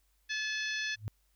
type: harmonic tone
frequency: 862 Hz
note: A5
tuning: 36 cents flat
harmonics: 2 / 3 / 4 / 5 / 6 / 7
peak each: -35 / -39 / -41 / -43 / -45 / -46 dBFS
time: 0.29-0.96 s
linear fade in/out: 20 ms
type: tone with exponential growth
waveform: sine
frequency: 106.1 Hz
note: G#2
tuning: 38 cents sharp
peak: -30 dBFS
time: 0.94-1.08 s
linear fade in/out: 0 ms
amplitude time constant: 30 ms
effects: added 50 Hz sine -70 dBFS peak until 1.35 s + white hiss -75 dBFS RMS until 1.35 s